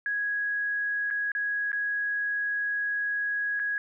sine tone with dropouts, 1661.2 Hz, G#6, in tune, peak -26 dBFS, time 0.06-3.78 s, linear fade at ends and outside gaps 1 ms, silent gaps 1.103-1.109 / 1.318-1.35 / 1.718-1.729 / 3.594-3.598 s, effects none

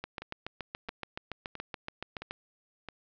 two click trains, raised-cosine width 0.3 ms, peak -20 / -24 dBFS, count 17 / 5, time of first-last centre 0.04-2.31 / 0.22-2.887 s, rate 7.05 / 1.5 Hz, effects low-pass 5000 Hz 12 dB/octave

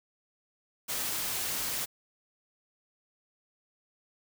white noise, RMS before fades -33 dBFS, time 0.88-1.86 s, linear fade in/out 20 ms, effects none

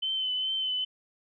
sine tone with vibrato, 3054 Hz, G7, 46 cents flat, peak -27 dBFS, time 0.02-0.85 s, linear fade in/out 10 ms, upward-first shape triangle, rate 2.4 Hz, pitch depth 32 cents each way, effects none

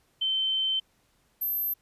sine tone pair in turn, 3091 / 12364 Hz, G7 / G9, -25 / -25 cents, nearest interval 2 octaves, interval 2400 cents, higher second, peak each -24 / -26 dBFS, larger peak first, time 0.21-0.8 / 1.41-1.74 s, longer first, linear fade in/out 10 ms, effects pink hiss -68 dBFS RMS until 1.81 s + resampled to 32000 Hz

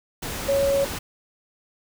sine tone in noise, 554.4 Hz, C#5, in tune, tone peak -18 dBFS, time 0.48-0.85 s, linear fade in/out 10 ms, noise pink, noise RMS -31 dBFS, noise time 0.22-0.99 s, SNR +10 dB, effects none

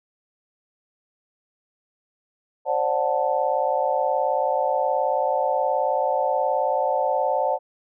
sine chord, D dominant seventh, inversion third, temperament just, 528.6 / 587.3 / 734.2 / 881 Hz, C5 / D5 / F#5 / A5, +18 / 0 / -14 / +2 cents, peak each -25 dBFS, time 2.65-7.59 s, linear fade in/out 50 ms, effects none

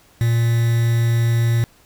triangle tone with quantisation, 116.54 Hz, A#2, in tune, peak -12 dBFS, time 0.21-1.64 s, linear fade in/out 0 ms, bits 5, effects pink hiss -53 dBFS RMS until 1.85 s

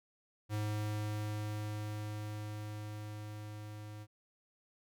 square tone with level ramp, 105.8 Hz, G#2, 33 cents sharp, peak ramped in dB -34 to -46 dBFS, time 0.49-4.07 s, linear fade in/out 50 ms, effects none

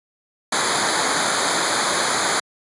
pink noise with comb filter, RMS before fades -20 dBFS, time 0.52-2.4 s, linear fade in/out 5 ms, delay 0.36 ms, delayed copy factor -0.85, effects high-pass 150 Hz 12 dB/octave + resampled to 24000 Hz

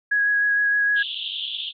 sine tone with vibrato, 1661.2 Hz, G#6, in tune, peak -17 dBFS, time 0.11-1.03 s, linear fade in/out 10 ms, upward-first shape sine, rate 6.5 Hz, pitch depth 12 cents each way
white band-pass noise, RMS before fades -30 dBFS, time 0.95-1.73 s, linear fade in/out 50 ms, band 2900 to 3600 Hz, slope 96 dB/octave
effects none

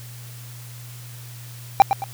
triangle tone with echo, 789 Hz, G5, 11 cents sharp, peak -4 dBFS, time 1.8-1.82 s, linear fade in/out 0 ms, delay 110 ms, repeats 2, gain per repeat -9 dB, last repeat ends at 2.04 s, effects added 120 Hz sine -37 dBFS peak until 2.13 s + white hiss -44 dBFS RMS until 2.13 s

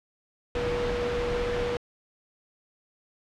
sine tone in noise, 483 Hz, B4, 39 cents flat, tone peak -27 dBFS, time 0.55-1.77 s, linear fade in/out 2 ms, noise pink, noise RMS -31 dBFS, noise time 0.55-1.77 s, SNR +1 dB, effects low-pass 3000 Hz 12 dB/octave

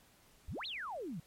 sine exponential two-way sweep, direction up then down, 51.2 to 4346 to 143 Hz, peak -39 dBFS, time 0.48-1.2 s, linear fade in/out 5 ms, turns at 0.66 s, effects pink hiss -65 dBFS RMS until 1.26 s + MP3 64 kbps

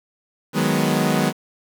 sawtooth chord, G# minor seventh, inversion second, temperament equal, 155.56 / 185 / 207.7 / 246.9 Hz, D#3 / F#3 / G#3 / B3, 0 / 0 / 0 / 0 cents, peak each -19 dBFS, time 0.53-1.33 s, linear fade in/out 50 ms, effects 7-bit

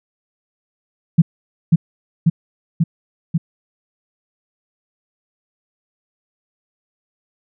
sine tone with echo, 164.81 Hz, E3, in tune, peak -4 dBFS, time 1.18-1.22 s, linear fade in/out 10 ms, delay 540 ms, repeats 4, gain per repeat -2 dB, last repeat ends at 3.38 s, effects none

